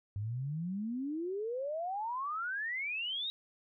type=exponential sweep; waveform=sine; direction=up; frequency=98 to 3841 Hz; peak=-34 dBFS; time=0.16-3.3 s; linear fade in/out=0 ms; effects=none